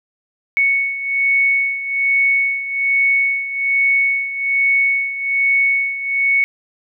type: beating tone pair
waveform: sine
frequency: 2217 / 2218.2 Hz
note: C#7 / C#7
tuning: 0 / +1 cents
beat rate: 1.2 Hz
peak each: -15 / -20 dBFS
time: 0.57-6.44 s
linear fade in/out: 0 ms
effects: none